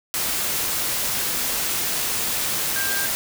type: tone in noise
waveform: sine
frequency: 1592 Hz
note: G6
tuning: 26 cents sharp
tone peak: -26 dBFS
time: 2.76-3.06 s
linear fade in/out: 0 ms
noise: white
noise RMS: -24 dBFS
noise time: 0.14-3.15 s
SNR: -5 dB
effects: none